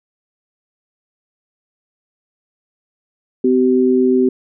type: tone pair together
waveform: sine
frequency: 254.9 / 382.6 Hz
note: C4 / G4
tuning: -45 / -42 cents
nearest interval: perfect fifth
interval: 703 cents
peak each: -13 dBFS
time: 3.44-4.29 s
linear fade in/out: 5 ms
effects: none